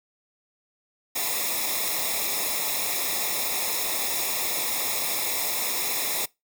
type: noise with comb filter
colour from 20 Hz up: white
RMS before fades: -27 dBFS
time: 1.15-6.26 s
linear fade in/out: 10 ms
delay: 0.66 ms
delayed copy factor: -0.85
effects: noise-tail reverb RT60 0.2 s tail -23 dB re dry